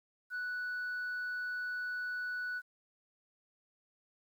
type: tone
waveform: sine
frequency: 1480 Hz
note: F#6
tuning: in tune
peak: -33 dBFS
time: 0.3-2.62 s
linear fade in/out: 50 ms
effects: tanh soft clip ceiling -34 dBFS + 11-bit